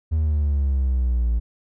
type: exponential sweep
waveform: triangle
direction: down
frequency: 80.3 to 56.3 Hz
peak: -15 dBFS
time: 0.11-1.4 s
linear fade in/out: 20 ms
effects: tanh soft clip ceiling -11 dBFS